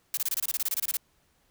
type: noise bursts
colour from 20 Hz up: blue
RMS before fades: -28 dBFS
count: 15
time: 0.14-0.97 s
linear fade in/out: 2 ms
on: 32 ms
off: 25 ms
effects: pink hiss -68 dBFS RMS until 1.5 s